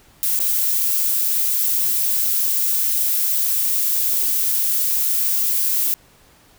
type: noise with dropouts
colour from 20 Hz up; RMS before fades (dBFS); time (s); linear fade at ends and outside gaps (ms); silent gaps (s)
violet; -19; 0.23-5.94; 0; 0.391-0.402
effects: pink hiss -52 dBFS RMS until 6.58 s